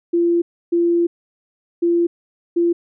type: tone bursts at uneven times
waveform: sine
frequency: 342.6 Hz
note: F4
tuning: 33 cents flat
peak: -13 dBFS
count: 4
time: 0.13-0.42 / 0.72-1.07 / 1.82-2.07 / 2.56-2.73 s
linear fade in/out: 10 ms
effects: none